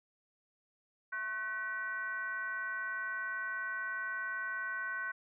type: tone with frequency modulation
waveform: sine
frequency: 1509 Hz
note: F#6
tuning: 34 cents sharp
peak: -35 dBFS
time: 1.12-5.12 s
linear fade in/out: 10 ms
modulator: 421 Hz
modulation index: 0.78
effects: none